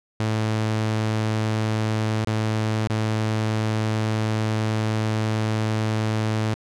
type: tone with dropouts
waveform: sawtooth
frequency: 109.2 Hz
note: A2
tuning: 13 cents flat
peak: -17 dBFS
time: 0.2-6.54 s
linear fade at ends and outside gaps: 0 ms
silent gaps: 2.246-2.273 / 2.874-2.899 s
effects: low-pass 7000 Hz 12 dB/octave